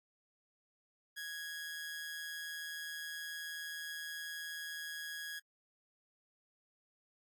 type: tone with amplitude modulation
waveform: sawtooth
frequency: 1661.2 Hz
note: G#6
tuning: in tune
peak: -36 dBFS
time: 1.16-5.4 s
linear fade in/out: 20 ms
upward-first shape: sine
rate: 159 Hz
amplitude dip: 45%
effects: AAC 64 kbps